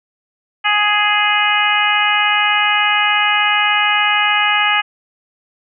harmonic tone, 416.6 Hz, G#4, 5 cents sharp, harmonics 2 / 3 / 4 / 5 / 6 / 7, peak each -19 / -19 / -19 / -19 / -19 / -19 dBFS, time 0.64-4.82 s, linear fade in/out 20 ms, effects none

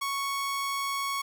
sawtooth tone, 1108.7 Hz, C#6, in tune, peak -25 dBFS, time 0.01-1.22 s, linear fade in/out 10 ms, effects none

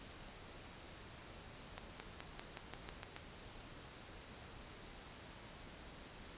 accelerating click train, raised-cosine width 0.3 ms, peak -29 dBFS, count 9, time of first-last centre 1.78-3.164 s, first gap 220 ms, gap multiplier 0.93, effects pink hiss -54 dBFS RMS until 6.37 s + resampled to 8000 Hz

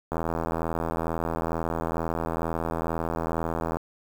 click train, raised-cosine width 1 ms, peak -14 dBFS, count 301, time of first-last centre 0.12-3.77 s, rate 82.2 Hz, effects 7-bit

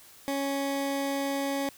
20% pulse tone, 277.2 Hz, C#4, in tune, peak -23 dBFS, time 0.28-1.69 s, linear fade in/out 0 ms, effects white hiss -53 dBFS RMS until 1.77 s

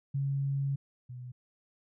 sine tone pair in turn, 138.4 / 124.6 Hz, C#3 / B2, -2 / +16 cents, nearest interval major second, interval 182 cents, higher first, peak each -28 / -40 dBFS, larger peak first, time 0.14-0.76 / 1.09-1.32 s, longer first, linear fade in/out 10 ms, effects none

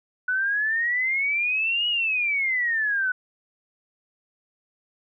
sine exponential two-way sweep, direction up then down, 1480 to 2923 to 1480 Hz, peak -21 dBFS, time 0.28-3.12 s, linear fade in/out 5 ms, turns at 1.88 s, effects none

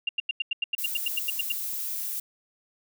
sine tone bursts, 2794 Hz, F7, in tune, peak -23 dBFS, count 14, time 0.07-1.521 s, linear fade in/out 5 ms, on 21 ms, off 89 ms
violet noise, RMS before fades -32 dBFS, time 0.78-2.2 s, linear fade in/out 5 ms
effects none

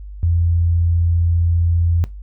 sine tone, 85 Hz, F2, 46 cents flat, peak -13 dBFS, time 0.23-2.04 s, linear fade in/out 0 ms, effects noise-tail reverb RT60 0.2 s tail -18 dB re dry + added 50 Hz sine -30 dBFS peak until 2.22 s

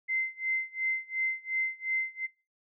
sine tone with tremolo, 2073 Hz, C7, 17 cents flat, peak -26 dBFS, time 0.08-2.27 s, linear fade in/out 20 ms, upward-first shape sine, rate 2.8 Hz, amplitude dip 95%, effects noise-tail reverb RT60 0.3 s tail -23 dB re dry

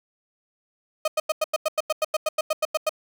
35% pulse tone bursts, 622.3 Hz, D#5, in tune, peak -18 dBFS, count 16, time 1.05-2.894 s, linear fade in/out 5 ms, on 29 ms, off 92 ms, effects none

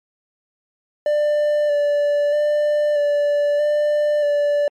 triangle tone with vibrato, 588 Hz, D5, 2 cents sharp, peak -13 dBFS, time 1.06-4.68 s, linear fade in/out 2 ms, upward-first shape square, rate 0.79 Hz, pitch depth 17 cents each way, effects MP3 64 kbps

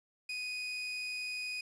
30% pulse tone, 2489 Hz, D#7, in tune, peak -34 dBFS, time 0.29-1.61 s, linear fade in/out 5 ms, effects resampled to 22050 Hz + 10-bit

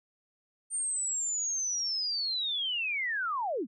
sine linear sweep, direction down, 8870 to 187.2 Hz, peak -29 dBFS, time 0.7-3.67 s, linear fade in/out 50 ms, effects none

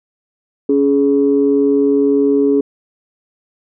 sine tone pair together, 280.3 / 420 Hz, C#4 / G#4, +19 / +19 cents, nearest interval perfect fifth, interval 700 cents, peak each -12 dBFS, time 0.69-2.61 s, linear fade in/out 5 ms, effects tanh soft clip ceiling -2 dBFS

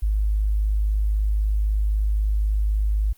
sine tone, 51.91 Hz, G#1, in tune, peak -18 dBFS, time 0.02-3.13 s, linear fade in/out 10 ms, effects white hiss -57 dBFS RMS until 3.17 s + Opus 32 kbps

